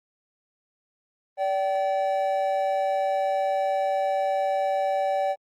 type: tone pair together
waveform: triangle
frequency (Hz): 578 / 769.3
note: D5 / G5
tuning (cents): -28 / -33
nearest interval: perfect fourth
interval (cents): 495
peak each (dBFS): -23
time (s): 1.37-5.36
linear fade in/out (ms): 50
effects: Opus 24 kbps